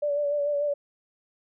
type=tone with vibrato; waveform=sine; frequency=580 Hz; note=D5; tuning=22 cents flat; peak=-23 dBFS; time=0.02-0.74 s; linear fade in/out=10 ms; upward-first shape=sine; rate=6.8 Hz; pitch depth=31 cents each way; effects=none